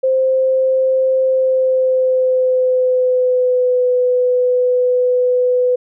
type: tone with pitch glide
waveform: sine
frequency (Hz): 523.3 to 498.8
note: C5 to B4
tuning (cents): 0 to +17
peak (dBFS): -11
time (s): 0.03-5.76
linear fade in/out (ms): 10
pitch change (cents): -83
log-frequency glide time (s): 1.22-3.86
effects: none